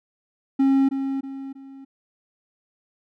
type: tone with echo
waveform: triangle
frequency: 270.8 Hz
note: C#4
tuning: 40 cents flat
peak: -13 dBFS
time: 0.59-0.89 s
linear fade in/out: 10 ms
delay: 320 ms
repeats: 3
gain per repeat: -8 dB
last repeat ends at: 1.85 s
effects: none